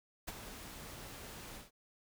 pink noise with ADSR envelope, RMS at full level -40 dBFS, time 0.27-1.71 s, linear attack 15 ms, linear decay 25 ms, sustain -9 dB, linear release 150 ms, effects none

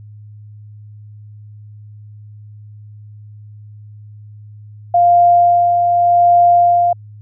sine tone with tremolo, 698.5 Hz, F5, in tune, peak -6 dBFS, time 4.94-6.93 s, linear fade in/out 5 ms, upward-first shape sine, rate 0.85 Hz, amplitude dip 40%, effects added 105 Hz sine -34 dBFS peak until 7.21 s

